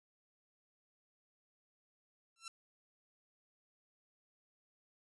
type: tone with exponential growth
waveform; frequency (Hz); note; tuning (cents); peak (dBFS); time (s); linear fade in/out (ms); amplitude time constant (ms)
10% pulse; 1348; E6; +38; -33; 2.36-2.48; 2; 26
effects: resampled to 24000 Hz